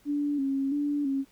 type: tone with vibrato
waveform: sine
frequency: 281.1 Hz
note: C#4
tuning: 24 cents sharp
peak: -25 dBFS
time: 0.05-1.25 s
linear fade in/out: 50 ms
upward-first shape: square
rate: 1.5 Hz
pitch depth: 55 cents each way
effects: pink hiss -62 dBFS RMS until 1.31 s